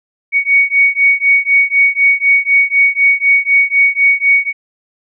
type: beating tone pair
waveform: sine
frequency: 2234 / 2238 Hz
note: C#7 / C#7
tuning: +13 / +16 cents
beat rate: 4 Hz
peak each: -11 dBFS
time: 0.32-4.53 s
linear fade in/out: 50 ms
effects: none